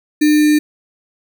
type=tone with sample-and-hold; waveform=sine; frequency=301.3 Hz; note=D4; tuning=44 cents sharp; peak=-8 dBFS; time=0.21-0.59 s; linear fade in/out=10 ms; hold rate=2100 Hz; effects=none